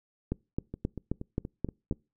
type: two click trains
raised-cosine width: 3 ms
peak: -16 / -24 dBFS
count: 7 / 6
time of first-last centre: 0.32-1.912 / 0.74-1.925 s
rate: 3.77 / 4.22 Hz
effects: noise-tail reverb RT60 0.3 s tail -26 dB re dry